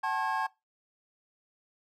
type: tone cluster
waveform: triangle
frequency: 757 / 876 / 1076 / 1637 Hz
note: F#5 / A5 / C6 / G#6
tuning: +39 / -8 / +48 / -25 cents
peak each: -34 / -30 / -32 / -34 dBFS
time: 0.03-0.47 s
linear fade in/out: 10 ms
effects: noise-tail reverb RT60 0.2 s tail -19 dB re dry

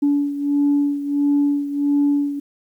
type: beating tone pair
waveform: sine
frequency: 286.2 / 287.7 Hz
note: D4 / D4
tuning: -45 / -36 cents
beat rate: 1.5 Hz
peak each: -16 / -21 dBFS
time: 0.02-2.4 s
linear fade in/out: 10 ms
effects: tanh soft clip ceiling -10 dBFS + 9-bit

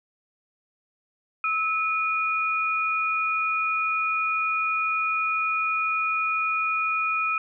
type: tone pair together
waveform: sine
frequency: 1300 / 2454 Hz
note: E6 / D#7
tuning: -24 / -25 cents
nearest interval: major seventh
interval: 1099 cents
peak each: -25 dBFS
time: 1.44-7.38 s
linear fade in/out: 2 ms
effects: none

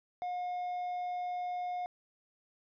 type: tone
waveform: triangle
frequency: 718 Hz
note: F5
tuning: 48 cents sharp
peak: -32 dBFS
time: 0.22-1.86 s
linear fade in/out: 0 ms
effects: resampled to 11025 Hz

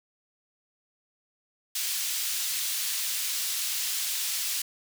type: high-pass noise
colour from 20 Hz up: pink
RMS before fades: -30 dBFS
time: 1.75-4.62 s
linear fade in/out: 5 ms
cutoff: 3600 Hz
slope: 12 dB/octave
effects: none

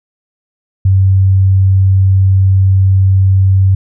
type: tone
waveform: sine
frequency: 95.7 Hz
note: G2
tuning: 41 cents flat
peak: -5 dBFS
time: 0.85-3.75 s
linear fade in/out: 5 ms
effects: none

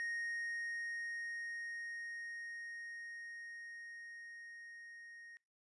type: tone with level ramp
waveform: triangle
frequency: 1864 Hz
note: A#6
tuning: 1 cent flat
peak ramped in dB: -36 to -51 dBFS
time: 0-5.37 s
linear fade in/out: 0 ms
effects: noise-tail reverb RT60 0.3 s tail -25 dB re dry + resampled to 24000 Hz

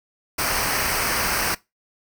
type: noise with comb filter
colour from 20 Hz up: pink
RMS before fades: -23 dBFS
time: 0.38-1.55 s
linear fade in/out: 10 ms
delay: 0.28 ms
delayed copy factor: -0.65
effects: noise-tail reverb RT60 0.2 s tail -20 dB re dry

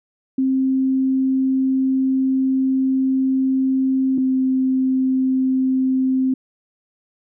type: tone pair in turn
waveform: sine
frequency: 264 / 261.1 Hz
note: C4 / C4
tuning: +16 / -3 cents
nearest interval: unison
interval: 19 cents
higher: first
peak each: -15 / -15 dBFS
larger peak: neither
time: 0.38-4.18 / 4.18-6.34 s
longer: first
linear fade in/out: 5 ms
effects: none

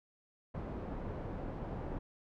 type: low-pass noise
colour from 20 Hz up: pink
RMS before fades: -41 dBFS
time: 0.54-1.99 s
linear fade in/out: 10 ms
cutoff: 790 Hz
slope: 12 dB/octave
effects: none

